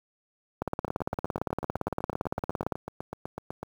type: two click trains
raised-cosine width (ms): 1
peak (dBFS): -20 / -14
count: 23 / 38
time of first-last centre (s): 0.88-3.63 / 0.62-2.722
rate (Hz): 8 / 17.6
effects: high-pass 60 Hz 12 dB/octave + 8-bit